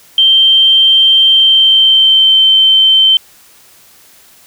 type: tone with pitch glide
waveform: sine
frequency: 3140 to 3102 Hz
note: G7 to G7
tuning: +2 to -19 cents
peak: -4 dBFS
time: 0.18-3.17 s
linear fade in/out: 2 ms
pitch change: -21 cents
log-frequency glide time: 1.27-2.43 s
effects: white hiss -43 dBFS RMS until 4.46 s